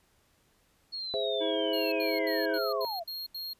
sine linear sweep, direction down, 4355 to 633 Hz, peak -34 dBFS, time 0.92-3.04 s, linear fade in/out 20 ms
sine chord, Ab augmented, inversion none, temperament equal, 415.3 / 523.3 / 659.3 Hz, Ab4 / C5 / E5, 0 / 0 / 0 cents, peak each -33 dBFS, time 1.14-2.85 s, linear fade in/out 0 ms
harmonic tone, 321.9 Hz, E4, 41 cents flat, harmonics 1 / 3 / 5 / 7 / 9 / 10, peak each -33 / -43 / -47 / -50 / -52 / -53 dBFS, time 1.4-2.59 s, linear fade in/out 20 ms
square tone bursts, 4257 Hz, C8, 29 cents sharp, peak -36 dBFS, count 7, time 1.73-3.534 s, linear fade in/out 5 ms, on 190 ms, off 79 ms
effects pink hiss -68 dBFS RMS until 3.59 s + resampled to 32000 Hz

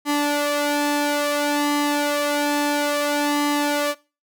sawtooth tone with flanger, 291.5 Hz, D4, 13 cents flat, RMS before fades -21 dBFS, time 0.05-3.95 s, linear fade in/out 50 ms, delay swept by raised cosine 0.99 to 2.29 ms, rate 0.59 Hz, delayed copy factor +0.65, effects noise-tail reverb RT60 0.3 s tail -20 dB re dry

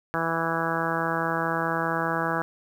harmonic tone, 164.81 Hz, E3, in tune, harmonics 1 / 2 / 3 / 4 / 5 / 6 / 7 / 8 / 9 / 10, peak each -33 / -33 / -33 / -33 / -33 / -33 / -33 / -33 / -33 / -33 dBFS, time 0.14-2.42 s, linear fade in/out 0 ms, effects 9-bit

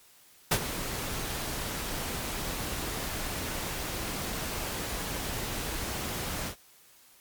pink noise with ADSR envelope, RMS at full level -22 dBFS, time 0.51-6.56 s, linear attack 8 ms, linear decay 65 ms, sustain -12 dB, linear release 95 ms, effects white hiss -58 dBFS RMS until 7.2 s + MP3 96 kbps

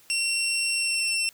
20% pulse tone with pitch glide, 2727 to 2702 Hz, F7 to E7, -42 to +42 cents, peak -18 dBFS, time 0.1-1.29 s, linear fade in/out 0 ms, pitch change -16 cents, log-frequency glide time 0.75-1.08 s, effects white hiss -56 dBFS RMS until 1.33 s

